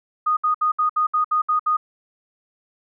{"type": "tone bursts", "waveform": "sine", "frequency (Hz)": 1238, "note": "D#6", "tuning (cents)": -9, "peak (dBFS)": -16, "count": 9, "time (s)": [0.26, 1.77], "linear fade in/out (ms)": 10, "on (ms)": 110, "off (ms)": 65, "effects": []}